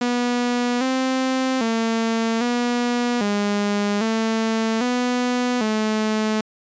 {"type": "tone with pitch steps", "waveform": "sawtooth", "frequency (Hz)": [243.6, 260.8, 226.7, 242, 204.6, 223.3, 247.2, 216.3], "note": ["B3", "C4", "A#3", "B3", "G#3", "A3", "B3", "A3"], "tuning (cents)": [-24, -5, -48, -35, -26, 26, 2, -29], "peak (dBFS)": -15, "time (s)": [0.01, 6.41], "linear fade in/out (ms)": 5, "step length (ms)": 800, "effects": ["resampled to 16000 Hz"]}